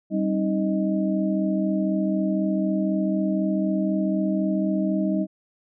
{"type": "tone cluster", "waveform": "sine", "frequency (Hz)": [194.8, 268.9, 312.9, 623], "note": ["G3", "C4", "D#4", "D#5"], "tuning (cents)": [-11, 47, 10, 2], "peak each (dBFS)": [-23, -31, -25, -30], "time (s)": [0.1, 5.27], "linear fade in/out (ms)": 50, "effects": []}